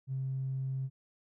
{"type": "tone with tanh clipping", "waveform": "triangle", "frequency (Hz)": 132.9, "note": "C3", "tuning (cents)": 27, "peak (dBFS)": -32, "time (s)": [0.07, 0.9], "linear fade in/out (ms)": 50, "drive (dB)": 4, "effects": []}